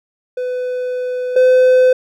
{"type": "tone pair in turn", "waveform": "triangle", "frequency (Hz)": [501, 509.5], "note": ["B4", "C5"], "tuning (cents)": [25, -46], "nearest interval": "unison", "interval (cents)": 29, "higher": "second", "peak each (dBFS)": [-16, -5], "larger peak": "second", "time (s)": [[0.37, 1.36], [1.36, 1.93]], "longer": "first", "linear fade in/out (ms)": 5, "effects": []}